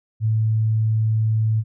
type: tone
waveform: sine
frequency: 110 Hz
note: A2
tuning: in tune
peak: -16 dBFS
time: 0.2-1.64 s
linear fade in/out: 50 ms
effects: none